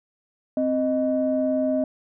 sine tone pair together, 261.6 / 621.7 Hz, C4 / D#5, 0 / -2 cents, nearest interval octave + minor third, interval 1498 cents, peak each -22 dBFS, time 0.57-1.84 s, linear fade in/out 2 ms, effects tanh soft clip ceiling -12 dBFS

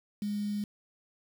sine tone with quantisation, 206.2 Hz, G#3, 12 cents flat, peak -30 dBFS, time 0.22-0.64 s, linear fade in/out 2 ms, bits 8, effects none

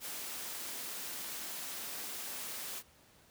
white high-pass noise, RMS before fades -42 dBFS, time 0-2.83 s, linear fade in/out 50 ms, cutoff 180 Hz, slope 48 dB/octave, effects pink hiss -63 dBFS RMS until 3.3 s + high-pass 60 Hz 12 dB/octave

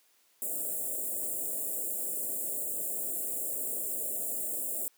white band-stop noise, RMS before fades -34 dBFS, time 0.42-4.88 s, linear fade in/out 0 ms, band 690 to 7300 Hz, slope 96 dB/octave, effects white hiss -67 dBFS RMS until 4.97 s + high-pass 300 Hz 12 dB/octave

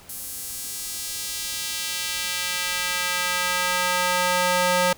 square tone with high-pass filter sweep, 180 Hz, F#3, 47 cents flat, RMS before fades -25 dBFS, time 0.09-4.93 s, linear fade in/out 5 ms, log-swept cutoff 10000 to 530 Hz, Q 0.81, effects pink hiss -48 dBFS RMS until 4.97 s

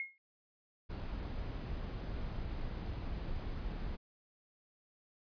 sine tone with exponential decay, 2154 Hz, C7, 50 cents sharp, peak -33 dBFS, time 0-0.18 s, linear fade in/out 1 ms, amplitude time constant 38 ms
brown noise, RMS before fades -40 dBFS, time 0.89-3.97 s, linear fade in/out 20 ms
effects resampled to 11025 Hz

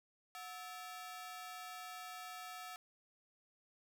sawtooth ring-modulated tone, 1017 Hz, C6, 50 cents flat, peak -40 dBFS, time 0.35-2.76 s, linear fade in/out 0 ms, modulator 288 Hz, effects 13-bit

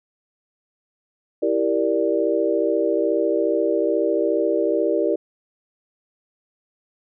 sine chord, E half-diminished seventh, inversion none, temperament equal, 329.6 / 392 / 466.2 / 587.3 Hz, E4 / G4 / Bb4 / D5, 0 / 0 / 0 / 0 cents, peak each -23 dBFS, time 1.42-5.16 s, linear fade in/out 10 ms, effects none

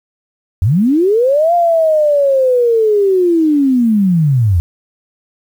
sine linear two-way sweep, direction up then down, 80 to 702 to 80 Hz, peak -8 dBFS, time 0.62-4.6 s, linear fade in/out 0 ms, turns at 1.54 s, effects 7-bit

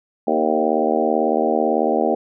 harmonic tone with a mistuned harmonic, 78.1 Hz, D#2, 7 cents sharp, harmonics 3 / 4 / 5 / 6 / 7 / 8 / 9 / 10, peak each -24 / -24 / -24 / -24 / -24 / -24 / -24 / -24 dBFS, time 0.27-2.15 s, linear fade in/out 5 ms, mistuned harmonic 6, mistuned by -17 cents, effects none

